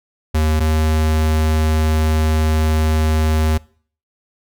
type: tone pair in turn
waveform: square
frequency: 77.78 / 78.23 Hz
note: D#2 / D#2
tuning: 0 / +10 cents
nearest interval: unison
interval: 10 cents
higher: second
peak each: -14 dBFS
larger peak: neither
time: 0.34-0.6 / 0.6-3.58 s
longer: second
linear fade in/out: 10 ms
effects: noise-tail reverb RT60 0.5 s tail -23 dB re dry